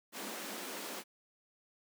pink high-pass noise, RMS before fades -43 dBFS, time 0.12-1.04 s, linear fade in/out 50 ms, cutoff 190 Hz, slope 96 dB/octave, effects none

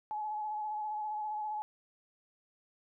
sine tone with vibrato, 850 Hz, G#5, 40 cents sharp, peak -34 dBFS, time 0.11-1.62 s, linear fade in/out 0 ms, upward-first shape sine, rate 15 Hz, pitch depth 26 cents each way, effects none

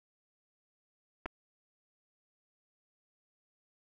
clicks, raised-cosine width 0.5 ms, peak -23 dBFS, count 2, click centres 1.258 / 1.261 s, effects none

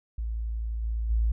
sine tone with level steps, 55.9 Hz, A1, 28 cents sharp, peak -28 / -26 / -21 dBFS, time 0.18-1.32 s, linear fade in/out 5 ms, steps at 0.82 / 1.09 s, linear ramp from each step 20 ms, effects none

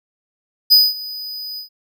square tone with ADSR envelope, 4978 Hz, D#8, in tune, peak -6 dBFS, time 0.7-1.69 s, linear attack 24 ms, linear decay 210 ms, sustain -21 dB, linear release 110 ms, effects none

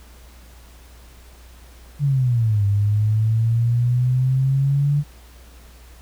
sine exponential two-way sweep, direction down then up, 146.83 to 100 to 146.83 Hz, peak -15 dBFS, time 1.99-5.04 s, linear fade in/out 50 ms, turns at 2.65 s, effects added 60 Hz sine -43 dBFS peak until 6.01 s + pink hiss -50 dBFS RMS until 6.01 s

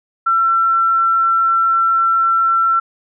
sine tone, 1348 Hz, E6, 38 cents sharp, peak -11 dBFS, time 0.26-2.8 s, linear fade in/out 10 ms, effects none

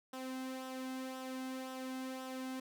sawtooth tone with flanger, 260 Hz, C4, 11 cents flat, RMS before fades -43 dBFS, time 0.13-2.6 s, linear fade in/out 5 ms, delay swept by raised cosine 0.44 to 1.74 ms, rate 1.9 Hz, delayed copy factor -0.55, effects none

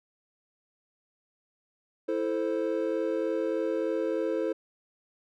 triangle chord, A minor, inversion second, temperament equal, 329.6 / 440 / 523.3 Hz, E4 / A4 / C5, 0 / 0 / 0 cents, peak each -29 dBFS, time 2.08-4.53 s, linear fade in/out 10 ms, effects none

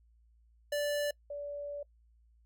square / sine tone pair in turn, 584 / 577.3 Hz, D5 / D5, -10 / -30 cents, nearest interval unison, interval 20 cents, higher first, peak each -31 / -37 dBFS, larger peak first, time 0.72-1.11 / 1.3-1.83 s, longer second, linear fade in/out 5 ms, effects noise-tail reverb RT60 0.1 s tail -24 dB re dry + added 57 Hz sine -62 dBFS peak until 2.45 s

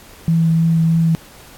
sine tone with vibrato, 164 Hz, E3, 9 cents flat, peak -11 dBFS, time 0.28-1.15 s, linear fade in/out 0 ms, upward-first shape triangle, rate 3.2 Hz, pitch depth 14 cents each way, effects pink hiss -42 dBFS RMS until 1.57 s + AAC 64 kbps

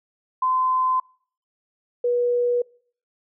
sine tone pair in turn, 1028 / 485.2 Hz, C6 / B4, -31 / -31 cents, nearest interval octave + minor second, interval 1300 cents, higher first, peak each -18 dBFS, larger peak neither, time 0.42-1 / 2.04-2.62 s, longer neither, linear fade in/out 5 ms, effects noise-tail reverb RT60 0.5 s tail -24 dB re dry

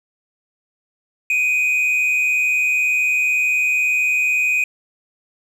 triangle tone pair together, 2349 / 2489 Hz, D7 / D#7, 0 / 0 cents, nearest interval minor second, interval 100 cents, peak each -23 / -14 dBFS, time 1.3-4.64 s, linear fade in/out 2 ms, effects none

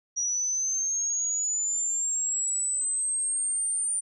sine linear sweep, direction up, 5770 to 9130 Hz, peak -25 dBFS, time 0.16-4.01 s, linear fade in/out 20 ms, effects none

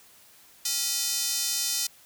square tone with high-pass filter, 277.1 Hz, C#4, 1 cent flat, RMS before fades -28 dBFS, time 0.65-1.87 s, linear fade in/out 5 ms, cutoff 5300 Hz, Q 1.5, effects white hiss -55 dBFS RMS until 2.05 s

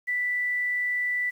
sine tone with quantisation, 1975.5 Hz, B6, in tune, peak -24 dBFS, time 0.07-1.31 s, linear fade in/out 20 ms, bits 9, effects none

